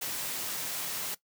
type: noise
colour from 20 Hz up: white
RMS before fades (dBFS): -35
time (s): 0.01-1.15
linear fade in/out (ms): 10
effects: noise-tail reverb RT60 0.1 s tail -18 dB re dry + high-pass 100 Hz 12 dB/octave